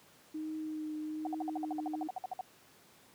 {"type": "tone with vibrato", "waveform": "sine", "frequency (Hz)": 309.7, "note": "D#4", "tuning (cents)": -8, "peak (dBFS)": -36, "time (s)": [0.34, 2.08], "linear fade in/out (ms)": 10, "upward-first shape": "triangle", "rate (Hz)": 1.2, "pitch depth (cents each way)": 20}
{"type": "tone bursts", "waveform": "sine", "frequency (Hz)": 747, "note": "F#5", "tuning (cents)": 16, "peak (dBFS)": -34, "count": 16, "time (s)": [1.25, 2.41], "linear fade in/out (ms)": 2, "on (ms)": 20, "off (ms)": 56}
{"effects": ["pink hiss -61 dBFS RMS until 3.14 s", "high-pass 150 Hz 12 dB/octave"]}